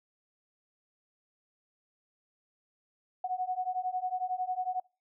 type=beating tone pair; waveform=sine; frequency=731 / 742 Hz; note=F#5 / F#5; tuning=-21 / +5 cents; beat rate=11 Hz; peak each=-34 / -33 dBFS; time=3.24-4.8 s; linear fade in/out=5 ms; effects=noise-tail reverb RT60 0.3 s tail -25 dB re dry